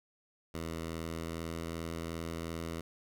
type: tone with pitch glide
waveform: 10% pulse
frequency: 82 to 82.76 Hz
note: E2 to E2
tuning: -9 to +7 cents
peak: -29 dBFS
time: 0.54-2.81 s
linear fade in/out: 5 ms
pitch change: +16 cents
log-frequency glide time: 0.95-1.64 s
effects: none